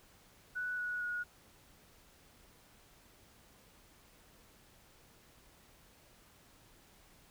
sine tone with pitch steps, 1480 / 1464.7 / 1449.5 Hz, F#6 / F#6 / F#6, 0 / -18 / -36 cents, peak -35 dBFS, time 0.55-1.24 s, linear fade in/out 20 ms, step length 230 ms, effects pink hiss -63 dBFS RMS until 7.3 s

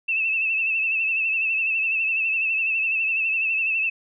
sine tone with vibrato, 2637 Hz, E7, in tune, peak -20 dBFS, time 0.08-3.9 s, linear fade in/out 10 ms, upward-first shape triangle, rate 12 Hz, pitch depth 61 cents each way, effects none

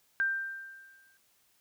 sine tone with exponential decay, 1575 Hz, G6, 8 cents sharp, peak -24 dBFS, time 0.2-1.17 s, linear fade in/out 0 ms, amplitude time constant 210 ms, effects white hiss -69 dBFS RMS until 1.6 s

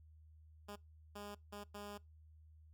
10% pulse tone bursts at uneven times, 204.9 Hz, G#3, 23 cents flat, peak -39 dBFS, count 4, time 0.68-0.76 / 1.15-1.35 / 1.52-1.64 / 1.74-1.98 s, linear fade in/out 10 ms, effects noise-tail reverb RT60 0.2 s tail -23 dB re dry + added 78 Hz sine -59 dBFS peak until 2.73 s

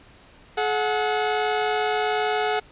sawtooth tone pair together, 427.6 / 733.1 Hz, A4 / F#5, -49 / -16 cents, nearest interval major sixth, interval 933 cents, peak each -20 dBFS, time 0.57-2.6 s, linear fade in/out 10 ms, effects pink hiss -51 dBFS RMS until 2.71 s + resampled to 8000 Hz

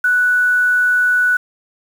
sine tone with quantisation, 1480 Hz, F#6, in tune, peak -11 dBFS, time 0.04-1.37 s, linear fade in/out 5 ms, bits 6, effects none

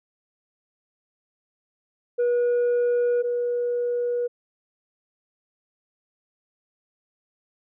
sine tone pair in turn, 483.5 / 483.5 Hz, B4 / B4, -37 / -37 cents, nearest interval unison, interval 0 cents, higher neither, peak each -16 / -21 dBFS, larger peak first, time 2.18-3.23 / 3.23-4.28 s, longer neither, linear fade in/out 20 ms, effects tanh soft clip ceiling -18 dBFS

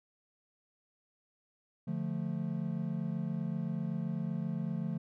triangle chord, D minor, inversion none, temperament equal, 146.83 / 174.61 / 220 Hz, D3 / F3 / A3, 0 / 0 / 0 cents, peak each -36 / -34 / -36 dBFS, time 1.87-4.98 s, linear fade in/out 10 ms, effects none

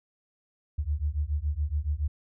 sine beating tone pair, 70.8 / 77.9 Hz, C#2 / D#2, +37 / +3 cents, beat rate 7.1 Hz, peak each -29 dBFS, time 0.78-2.08 s, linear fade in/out 10 ms, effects none

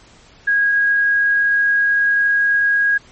sine tone, 1643 Hz, G#6, 19 cents flat, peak -12 dBFS, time 0.47-2.98 s, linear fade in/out 10 ms, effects pink hiss -47 dBFS RMS until 3.11 s + MP3 32 kbps

